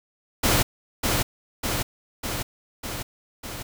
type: noise with echo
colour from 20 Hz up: pink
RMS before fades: -20 dBFS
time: 0.43-0.63 s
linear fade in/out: 10 ms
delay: 600 ms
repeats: 5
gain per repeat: -3 dB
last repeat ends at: 3.63 s
effects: none